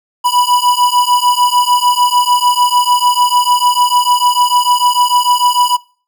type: beating tone pair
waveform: square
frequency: 980 / 986.7 Hz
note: B5 / B5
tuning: -14 / -2 cents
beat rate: 6.7 Hz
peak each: -13 / -13 dBFS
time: 0.24-5.77 s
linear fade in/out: 20 ms
effects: noise-tail reverb RT60 0.4 s tail -22 dB re dry